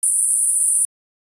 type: band-pass noise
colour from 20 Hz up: white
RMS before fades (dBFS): -17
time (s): 0.03-0.85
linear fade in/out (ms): 0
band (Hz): 9000 to 10000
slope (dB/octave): 96
effects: resampled to 24000 Hz